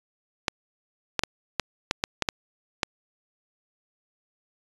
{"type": "clicks", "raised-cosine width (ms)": 0.2, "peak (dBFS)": -5, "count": 9, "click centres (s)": [0.482, 1.193, 1.236, 1.597, 1.911, 2.039, 2.223, 2.288, 2.832], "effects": ["resampled to 22050 Hz"]}